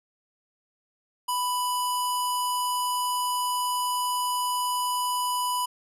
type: tone with low-pass filter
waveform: square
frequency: 991 Hz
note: B5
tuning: 6 cents sharp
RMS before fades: -27 dBFS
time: 1.28-5.66 s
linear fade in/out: 10 ms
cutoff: 12000 Hz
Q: 3.2
effects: none